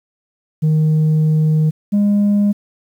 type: tone pair in turn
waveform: sine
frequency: 155.56 / 204.4 Hz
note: D#3 / G#3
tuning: 0 / -27 cents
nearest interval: perfect fourth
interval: 473 cents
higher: second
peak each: -8 dBFS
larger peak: neither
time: 0.62-1.71 / 1.92-2.53 s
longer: first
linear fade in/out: 20 ms
effects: tanh soft clip ceiling -10 dBFS + 8-bit